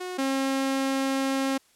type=tone pair in turn; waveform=sawtooth; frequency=364.4 / 269.3 Hz; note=F#4 / C#4; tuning=-26 / -50 cents; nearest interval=perfect fourth; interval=524 cents; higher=first; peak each=-28 / -20 dBFS; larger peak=second; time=0-0.18 / 0.18-1.58 s; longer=second; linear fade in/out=10 ms; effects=white hiss -62 dBFS RMS until 1.75 s + low-pass 11000 Hz 12 dB/octave